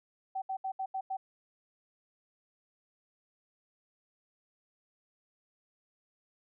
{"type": "tone bursts at uneven times", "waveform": "sine", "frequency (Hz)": 766, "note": "G5", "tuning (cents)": -40, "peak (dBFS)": -32, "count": 6, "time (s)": [[0.35, 0.42], [0.49, 0.57], [0.64, 0.72], [0.79, 0.86], [0.94, 1.01], [1.1, 1.17]], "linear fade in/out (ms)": 10, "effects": []}